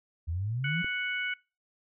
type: exponential sweep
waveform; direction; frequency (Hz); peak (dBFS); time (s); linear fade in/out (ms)
sine; up; 77.78 to 180.7; -29; 0.27-0.83; 20
type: harmonic tone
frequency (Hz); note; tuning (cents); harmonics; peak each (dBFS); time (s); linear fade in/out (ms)
740; F#5; 0; 2 / 3 / 4; -33 / -33 / -39; 0.64-1.34; 5
type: click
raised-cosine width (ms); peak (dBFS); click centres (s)
3; -27; 0.845
effects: noise-tail reverb RT60 0.3 s tail -24 dB re dry